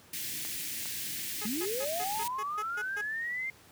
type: band-stop noise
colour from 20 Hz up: white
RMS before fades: -37 dBFS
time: 0.13-2.28 s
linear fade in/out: 5 ms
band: 360 to 1700 Hz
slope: 48 dB/octave
type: clicks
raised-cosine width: 0.3 ms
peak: -27 dBFS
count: 2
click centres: 0.451 / 0.857 s
type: tone bursts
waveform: 10% pulse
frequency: 421.3 Hz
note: G#4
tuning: 25 cents sharp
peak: -30 dBFS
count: 9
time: 1.41-3.016 s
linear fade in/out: 10 ms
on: 54 ms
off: 140 ms
type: linear sweep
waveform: sine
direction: up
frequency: 196 to 2120 Hz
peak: -32 dBFS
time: 1.45-3.5 s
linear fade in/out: 2 ms
effects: pink hiss -57 dBFS RMS until 3.71 s + high-pass 80 Hz 12 dB/octave